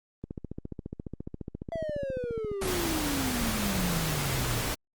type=click train; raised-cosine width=3 ms; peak=-23 dBFS; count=34; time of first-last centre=0.24-2.516 s; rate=14.5 Hz
type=exponential sweep; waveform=triangle; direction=down; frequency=675 to 111.7 Hz; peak=-29 dBFS; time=1.72-4.61 s; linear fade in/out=0 ms
type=noise; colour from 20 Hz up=pink; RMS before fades=-31 dBFS; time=2.61-4.75 s; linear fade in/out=10 ms
effects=Opus 32 kbps